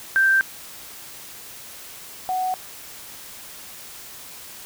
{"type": "tone pair in turn", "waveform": "sine", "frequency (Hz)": [1568, 742.6], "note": ["G6", "F#5"], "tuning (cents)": [0, 6], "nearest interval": "octave + minor second", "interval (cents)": 1294, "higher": "first", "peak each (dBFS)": [-14, -21], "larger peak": "first", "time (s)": [[0.16, 0.41], [2.29, 2.54]], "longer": "neither", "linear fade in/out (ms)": 0, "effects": ["white hiss -40 dBFS RMS until 4.65 s"]}